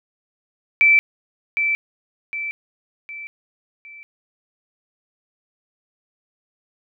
sine tone with echo, 2326 Hz, D7, 17 cents flat, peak -10 dBFS, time 0.81-0.99 s, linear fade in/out 0 ms, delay 760 ms, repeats 4, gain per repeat -7 dB, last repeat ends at 4.03 s, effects none

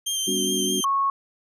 20% pulse tone with vibrato, 3164 Hz, G7, 15 cents sharp, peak -18 dBFS, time 0.06-0.85 s, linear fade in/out 10 ms, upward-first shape triangle, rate 4.8 Hz, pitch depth 25 cents each way
sine chord, G major seventh, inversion none, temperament equal with one note detuned, 196 / 246.9 / 286.3 / 370 Hz, G3 / B3 / D4 / F#4, 0 / 0 / -44 / 0 cents, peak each -29 / -33 / -30 / -28 dBFS, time 0.27-0.81 s, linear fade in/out 10 ms
sine tone, 1100 Hz, C#6, 14 cents flat, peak -19 dBFS, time 0.84-1.1 s, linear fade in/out 2 ms
effects none

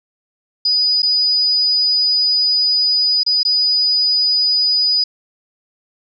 sine tone with dropouts, 4955 Hz, D#8, 8 cents flat, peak -12 dBFS, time 0.65-5.04 s, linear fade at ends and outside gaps 5 ms, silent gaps 1.021-1.029 / 3.234-3.263 / 3.432-3.45 s, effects none

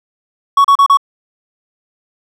triangle tone bursts, 1116 Hz, C#6, 11 cents sharp, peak -3 dBFS, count 4, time 0.57-0.972 s, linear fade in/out 5 ms, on 75 ms, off 34 ms, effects none

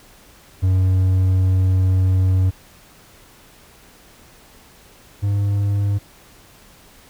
triangle tone pair in turn, 93.4 / 100.87 Hz, F#2 / G2, +17 / +50 cents, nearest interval minor second, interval 133 cents, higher second, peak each -11 / -14 dBFS, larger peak first, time 0.62-2.51 / 5.22-5.99 s, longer first, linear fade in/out 20 ms, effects pink hiss -48 dBFS RMS until 7.09 s

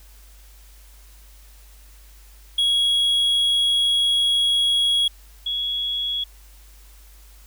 triangle / sine tone pair in turn, 3322 / 3347 Hz, G#7 / G#7, 0 / +13 cents, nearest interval unison, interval 13 cents, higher second, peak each -15 / -22 dBFS, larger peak first, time 2.58-5.08 / 5.46-6.24 s, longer first, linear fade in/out 5 ms, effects added 50 Hz sine -45 dBFS peak until 7.46 s + white hiss -53 dBFS RMS until 7.46 s

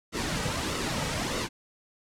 pink noise with flanger, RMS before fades -30 dBFS, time 0.12-1.49 s, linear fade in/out 50 ms, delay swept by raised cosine 1.2 to 2.9 ms, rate 1.6 Hz, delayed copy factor -0.55, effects low-pass 8000 Hz 12 dB/octave

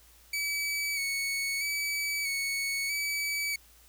sawtooth tone with vibrato, 2253 Hz, C#7, 28 cents sharp, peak -26 dBFS, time 0.33-3.56 s, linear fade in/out 5 ms, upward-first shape square, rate 0.78 Hz, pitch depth 28 cents each way, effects added 58 Hz sine -60 dBFS peak until 3.88 s + white hiss -59 dBFS RMS until 3.88 s

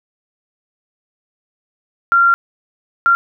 sine tone bursts at uneven times, 1381 Hz, F6, 20 cents flat, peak -8 dBFS, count 2, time 2.12-2.34 / 3.06-3.15 s, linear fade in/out 0 ms, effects none

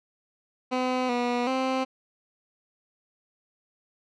15% pulse tone with pitch steps, 254.4 / 243.1 / 261.6 Hz, C4 / B3 / C4, -48 / -27 / 0 cents, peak -18 dBFS, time 0.71-1.85 s, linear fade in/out 20 ms, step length 380 ms, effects low-pass 4000 Hz 12 dB/octave

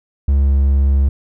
triangle tone with pitch glide, 69.3 to 68.82 Hz, C#2 to C#2, 0 to -12 cents, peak -8 dBFS, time 0.28-1.09 s, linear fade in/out 5 ms, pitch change -12 cents, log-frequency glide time 0.42-0.49 s, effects none

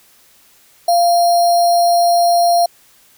sine tone with sample-and-hold, 693 Hz, F5, 14 cents flat, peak -9 dBFS, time 0.88-2.66 s, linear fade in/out 5 ms, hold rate 4900 Hz, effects white hiss -50 dBFS RMS until 3.17 s

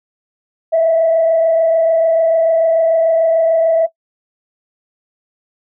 sine tone with frequency modulation, 655 Hz, E5, 11 cents flat, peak -8 dBFS, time 0.72-3.87 s, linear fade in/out 20 ms, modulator 26.8 Hz, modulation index 0.44, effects noise-tail reverb RT60 0.1 s tail -19 dB re dry + tanh soft clip ceiling -5 dBFS

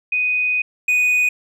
sine / triangle tone pair in turn, 2492 / 2483 Hz, D#7 / D#7, +2 / -4 cents, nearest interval unison, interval 6 cents, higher first, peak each -16 / -12 dBFS, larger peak second, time 0.12-0.62 / 0.88-1.29 s, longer first, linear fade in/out 5 ms, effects none

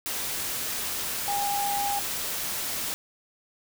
sine tone in noise, 809 Hz, G#5, 46 cents flat, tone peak -26 dBFS, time 1.28-1.99 s, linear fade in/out 0 ms, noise white, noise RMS -31 dBFS, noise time 0.06-2.94 s, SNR +2 dB, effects none

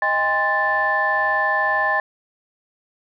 sine tone cluster, 626 / 808 / 1042 / 1760 Hz, D#5 / G#5 / C6 / A6, +10 / -48 / -7 / 0 cents, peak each -25 / -23 / -23 / -19 dBFS, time 0.02-2 s, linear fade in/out 2 ms, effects tanh soft clip ceiling -8 dBFS

